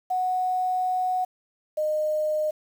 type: tone pair in turn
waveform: sine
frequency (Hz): 737 / 612.8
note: F#5 / D#5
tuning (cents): -7 / -27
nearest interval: minor third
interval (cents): 320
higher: first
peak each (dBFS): -22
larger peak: neither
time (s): 0.1-1.25 / 1.77-2.51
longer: first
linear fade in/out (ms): 10
effects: 8-bit